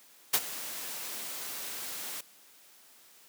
white noise with ADSR envelope, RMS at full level -23 dBFS, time 0.33-2.21 s, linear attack 13 ms, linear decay 51 ms, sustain -16 dB, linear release 7 ms, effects white hiss -58 dBFS RMS until 3.28 s + high-pass 200 Hz 12 dB/octave

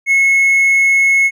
sine tone with hard clipping, 2182 Hz, C#7, 28 cents flat, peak -9 dBFS, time 0.06-1.31 s, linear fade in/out 50 ms, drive 2 dB, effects none

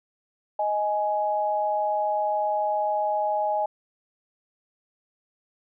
sine tone pair together, 624 / 835.3 Hz, D#5 / G#5, +5 / +10 cents, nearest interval perfect fourth, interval 505 cents, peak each -26 / -24 dBFS, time 0.59-3.66 s, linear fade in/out 5 ms, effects none

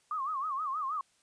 sine tone with vibrato, 1160 Hz, D6, 22 cents flat, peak -31 dBFS, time 0.11-1.01 s, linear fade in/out 2 ms, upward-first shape sine, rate 6.3 Hz, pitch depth 170 cents each way, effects white hiss -69 dBFS RMS until 1.22 s + resampled to 22050 Hz

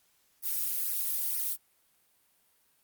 violet noise with flanger, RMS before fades -31 dBFS, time 0.42-1.57 s, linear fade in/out 50 ms, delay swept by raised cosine 0.25 to 3.25 ms, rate 2.1 Hz, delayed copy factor -0.65, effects white hiss -69 dBFS RMS until 2.83 s + Opus 48 kbps

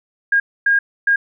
sine tone bursts at uneven times, 1624 Hz, G#6, 39 cents flat, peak -11 dBFS, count 3, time 0.32-0.4 / 0.66-0.79 / 1.07-1.16 s, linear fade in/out 5 ms, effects none

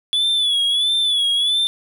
triangle tone with vibrato, 3428 Hz, A7, 46 cents flat, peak -14 dBFS, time 0.13-1.67 s, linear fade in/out 0 ms, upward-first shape sine, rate 1.5 Hz, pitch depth 72 cents each way, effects none

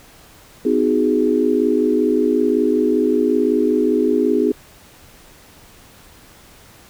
sine chord, G# minor seventh, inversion first, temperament equal with one note detuned, 253.3 / 311.1 / 370 / 415.3 Hz, B3 / D#4 / F#4 / G#4, +44 / 0 / 0 / 0 cents, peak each -19 / -19 / -21 / -18 dBFS, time 0.65-4.52 s, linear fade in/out 5 ms, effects pink hiss -46 dBFS RMS until 6.89 s

